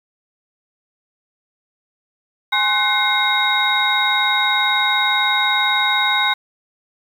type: tone cluster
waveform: sine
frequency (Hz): 829 / 1053 / 1509 / 2122 / 3776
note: G#5 / C6 / F#6 / C7 / A#7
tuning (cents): -3 / +11 / +34 / +24 / +22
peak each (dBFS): -22 / -23 / -22 / -20 / -19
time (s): 2.52-6.34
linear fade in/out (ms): 10
effects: 7-bit